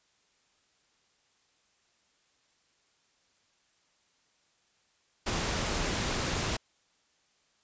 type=noise; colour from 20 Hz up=pink; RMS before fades=-31 dBFS; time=5.26-6.57 s; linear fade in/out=10 ms; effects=white hiss -70 dBFS RMS until 7.63 s + resampled to 16000 Hz